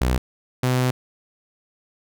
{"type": "tone pair in turn", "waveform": "sawtooth", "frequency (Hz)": [62.7, 126.89], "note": ["B1", "B2"], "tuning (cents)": [27, 47], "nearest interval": "octave", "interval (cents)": 1220, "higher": "second", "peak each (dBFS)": -14, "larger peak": "neither", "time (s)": [[0.01, 0.18], [0.63, 0.91]], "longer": "second", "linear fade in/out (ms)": 5, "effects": []}